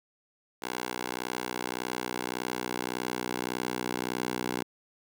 10% pulse tone with high-pass filter sweep, 61.74 Hz, B1, in tune, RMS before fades -34 dBFS, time 0.62-4.63 s, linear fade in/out 5 ms, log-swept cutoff 500 to 290 Hz, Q 0.76, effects none

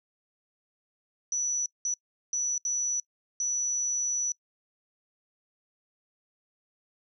sine tone bursts at uneven times, 5920 Hz, F#8, in tune, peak -26 dBFS, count 5, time 1.32-1.66 / 1.85-1.94 / 2.33-2.58 / 2.65-3 / 3.4-4.32 s, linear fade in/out 2 ms, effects noise-tail reverb RT60 0.1 s tail -24 dB re dry

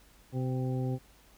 harmonic tone with a mistuned harmonic, 128.6 Hz, C3, 30 cents flat, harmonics 1 / 2 / 3 / 4 / 6, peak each -30 / -36 / -40 / -42 / -46 dBFS, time 0.32-0.99 s, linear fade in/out 50 ms, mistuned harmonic 6, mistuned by +26 cents, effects added 50 Hz sine -61 dBFS peak until 1.37 s + pink hiss -61 dBFS RMS until 1.37 s

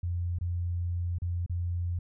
sine tone with dropouts, 87.31 Hz, F2, in tune, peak -28 dBFS, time 0.03-1.99 s, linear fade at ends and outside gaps 5 ms, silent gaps 0.387-0.41 / 1.185-1.219 / 1.463-1.496 s, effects none

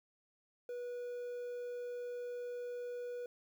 triangle tone, 487.5 Hz, B4, 23 cents flat, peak -38 dBFS, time 0.69-3.26 s, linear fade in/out 2 ms, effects 11-bit

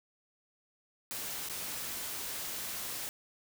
white noise with dropouts, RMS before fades -39 dBFS, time 1.11-3.09 s, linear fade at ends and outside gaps 0 ms, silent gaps 1.487-1.497 s, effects none

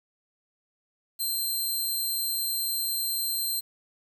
10% pulse tone, 4142 Hz, C8, 18 cents flat, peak -20 dBFS, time 1.19-3.61 s, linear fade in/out 20 ms, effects 9-bit

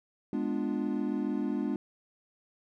triangle chord, G# diminished seventh, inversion none, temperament equal, 207.7 / 246.9 / 293.7 / 349.2 Hz, G#3 / B3 / D4 / F4, 0 / 0 / 0 / 0 cents, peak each -32 / -32 / -31 / -36 dBFS, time 0.33-1.76 s, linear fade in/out 2 ms, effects none

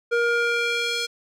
square tone with band-pass filter sweep, 471.6 Hz, A#4, 20 cents sharp, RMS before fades -23 dBFS, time 0.11-1.07 s, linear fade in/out 20 ms, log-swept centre 1000 to 4300 Hz, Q 1.3, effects none

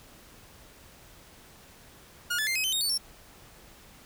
sawtooth tone with pitch steps, 1433 / 1733.9 / 2098 / 2539 / 3072 / 3717 / 4497 / 5442 Hz, F6 / A6 / C7 / D#7 / G7 / A#7 / C#8 / F8, +44 / -26 / +4 / +34 / -36 / -6 / +24 / -46 cents, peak -23 dBFS, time 2.3-2.98 s, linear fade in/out 10 ms, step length 85 ms, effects pink hiss -53 dBFS RMS until 4.05 s

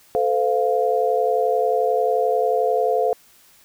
sine chord, F major, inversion first, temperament equal with one note detuned, 440 / 511.3 / 698.5 Hz, A4 / C5 / F5, 0 / -40 / 0 cents, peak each -21 dBFS, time 0.15-3.13 s, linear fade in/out 0 ms, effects white hiss -53 dBFS RMS until 3.64 s

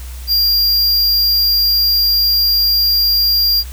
square tone, 4780 Hz, D8, 30 cents sharp, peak -11 dBFS, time 0.27-3.64 s, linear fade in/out 50 ms, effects added 62 Hz sine -26 dBFS peak until 3.72 s + white hiss -38 dBFS RMS until 3.72 s

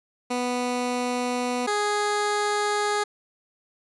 15% pulse tone pair in turn, 246.9 / 415.2 Hz, B3 / G#4, 0 / 0 cents, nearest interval major sixth, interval 900 cents, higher second, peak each -18 / -16 dBFS, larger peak second, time 0.3-1.67 / 1.67-3.04 s, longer neither, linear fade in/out 10 ms, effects resampled to 24000 Hz

